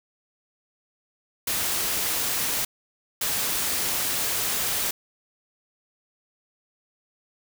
white noise bursts at uneven times, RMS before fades -26 dBFS, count 2, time 1.47-2.65 / 3.21-4.91 s, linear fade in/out 5 ms, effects none

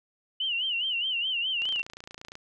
sine tone with vibrato, 2935 Hz, F#7, 15 cents flat, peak -26 dBFS, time 0.4-1.82 s, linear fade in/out 5 ms, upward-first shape sine, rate 4.8 Hz, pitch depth 130 cents each way
click train, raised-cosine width 0.2 ms, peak -25 dBFS, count 22, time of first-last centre 1.62-2.354 s, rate 28.6 Hz
effects none

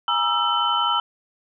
sine tone cluster, 826 / 950 / 1246 / 1337 / 3043 Hz, G#5 / A#5 / D#6 / E6 / F#7, -10 / +33 / +2 / +24 / +48 cents, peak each -29 / -24 / -31 / -22 / -24 dBFS, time 0.08-1 s, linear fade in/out 2 ms, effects none

